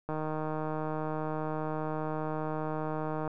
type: click train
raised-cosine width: 1 ms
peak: -21 dBFS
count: 495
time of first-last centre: 0.09-3.277 s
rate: 155 Hz
effects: none